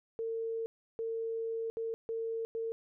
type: tone bursts at uneven times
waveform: sine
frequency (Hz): 453.4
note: A#4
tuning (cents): -48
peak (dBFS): -33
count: 5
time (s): 0.19-0.66 / 0.99-1.7 / 1.77-1.94 / 2.09-2.45 / 2.55-2.72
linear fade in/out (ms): 0
effects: none